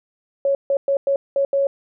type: tone bursts at uneven times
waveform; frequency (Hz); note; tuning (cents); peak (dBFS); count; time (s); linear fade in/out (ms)
sine; 554; C#5; -1; -15; 6; 0.45-0.55 / 0.7-0.77 / 0.88-0.97 / 1.07-1.16 / 1.36-1.45 / 1.53-1.67; 2
effects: none